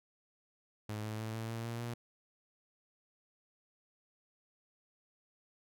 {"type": "tone with pitch steps", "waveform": "sawtooth", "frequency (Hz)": [106.6, 108.53, 110.49, 112.48, 114.52, 116.58, 118.69], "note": ["G#2", "A2", "A2", "A2", "A#2", "A#2", "A#2"], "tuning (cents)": [46, -23, 8, 39, -30, 1, 32], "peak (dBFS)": -34, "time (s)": [0.89, 1.94], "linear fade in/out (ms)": 5, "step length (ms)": 150, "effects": []}